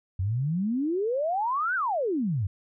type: exponential two-way sweep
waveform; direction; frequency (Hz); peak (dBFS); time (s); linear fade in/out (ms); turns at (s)
sine; up then down; 88.3 to 1575 to 88.3; -24; 0.19-2.47; 5; 1.75
effects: none